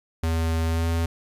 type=tone with pitch glide; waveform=square; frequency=81.7 to 83.08 Hz; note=E2 to E2; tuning=-15 to +14 cents; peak=-22 dBFS; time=0.23-1.06 s; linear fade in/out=5 ms; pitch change=+29 cents; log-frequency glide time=0.66-0.89 s; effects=resampled to 32000 Hz + 10-bit